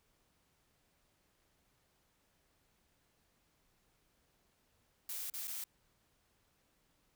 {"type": "noise with dropouts", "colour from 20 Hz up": "blue", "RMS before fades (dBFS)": -42, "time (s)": [5.09, 5.64], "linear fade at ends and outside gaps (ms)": 2, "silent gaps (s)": [[5.3, 5.338], [5.473, 5.478]], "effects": ["pink hiss -75 dBFS RMS until 7.15 s"]}